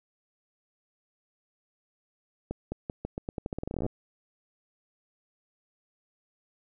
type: accelerating click train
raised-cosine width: 2 ms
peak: -19 dBFS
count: 22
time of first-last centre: 2.51-3.864 s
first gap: 210 ms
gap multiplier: 0.85
effects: none